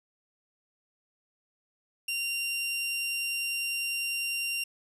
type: tone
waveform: sawtooth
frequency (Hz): 2770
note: F7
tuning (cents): -15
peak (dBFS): -26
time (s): 2.08-4.64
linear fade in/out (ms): 5
effects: resampled to 32000 Hz + 10-bit